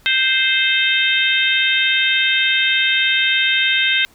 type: harmonic tone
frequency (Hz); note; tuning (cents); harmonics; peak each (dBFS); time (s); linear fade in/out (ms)
523.3; C5; 0; 3 / 4 / 5 / 6 / 7; -20 / -20 / -20 / -20 / -20; 0.06-4.05; 0
effects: pink hiss -52 dBFS RMS until 4.14 s